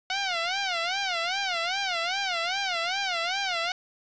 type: tone with vibrato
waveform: 10% pulse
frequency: 730 Hz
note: F#5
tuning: 24 cents flat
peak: -18 dBFS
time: 0.1-3.72 s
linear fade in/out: 2 ms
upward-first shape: sine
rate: 2.5 Hz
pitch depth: 160 cents each way
effects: resampled to 16000 Hz + 8-bit